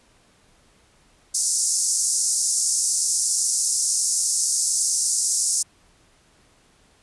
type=band-pass noise; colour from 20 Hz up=white; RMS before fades=-22 dBFS; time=1.34-5.63 s; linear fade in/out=10 ms; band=5300 to 10000 Hz; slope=48 dB/octave; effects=pink hiss -58 dBFS RMS until 7.02 s + resampled to 24000 Hz